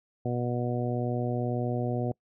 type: harmonic tone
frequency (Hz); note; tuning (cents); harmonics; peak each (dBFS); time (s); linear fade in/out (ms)
121.9; B2; -22; 1 / 2 / 3 / 4 / 5 / 6; -30 / -33 / -35 / -36 / -37 / -38; 0.25-2.12; 5
effects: noise-tail reverb RT60 0.1 s tail -25 dB re dry